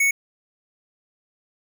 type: tone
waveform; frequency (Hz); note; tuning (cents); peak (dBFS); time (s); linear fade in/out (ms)
square; 2217; C#7; 0; -17; 0-0.11; 5
effects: none